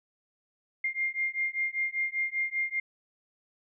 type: beating tone pair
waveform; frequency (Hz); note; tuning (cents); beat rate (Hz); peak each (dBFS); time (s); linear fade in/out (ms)
sine; 2111 / 2116.1; C7 / C7; +15 / +19; 5.1; -31; 0.84-2.8; 5
effects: none